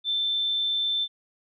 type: tone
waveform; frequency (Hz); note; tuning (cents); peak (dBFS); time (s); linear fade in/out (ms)
sine; 3546; A7; +13; -23; 0.04-1.08; 50
effects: none